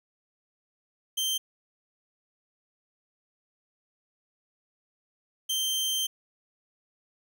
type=tone pair in turn; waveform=sawtooth; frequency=3136 / 3136 Hz; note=G7 / G7; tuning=0 / 0 cents; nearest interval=unison; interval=0 cents; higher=neither; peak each=-23 dBFS; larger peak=neither; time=1.17-1.38 / 5.49-6.07 s; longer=second; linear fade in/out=10 ms; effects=none